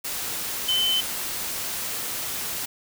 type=tone in noise; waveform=sine; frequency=3058 Hz; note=G7; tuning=44 cents flat; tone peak=-20 dBFS; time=0.68-1.01 s; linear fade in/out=10 ms; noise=white; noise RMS=-30 dBFS; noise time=0.04-2.66 s; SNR=+7 dB; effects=none